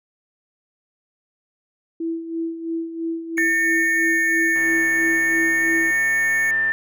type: tone with tremolo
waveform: sine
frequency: 329.8 Hz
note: E4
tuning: 1 cent sharp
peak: -21 dBFS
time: 2-5.91 s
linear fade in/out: 5 ms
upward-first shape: sine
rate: 3 Hz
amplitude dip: 65%
type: tone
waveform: square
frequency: 2217 Hz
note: C#7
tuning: in tune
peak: -26 dBFS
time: 3.37-6.51 s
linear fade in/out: 5 ms
type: tone with vibrato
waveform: sine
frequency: 1796 Hz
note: A6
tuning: 35 cents sharp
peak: -17 dBFS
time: 3.38-6.72 s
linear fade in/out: 0 ms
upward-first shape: triangle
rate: 0.52 Hz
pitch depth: 10 cents each way
type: click train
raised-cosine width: 0.5 ms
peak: -23 dBFS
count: 282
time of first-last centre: 4.56-6.705 s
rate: 131 Hz
effects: none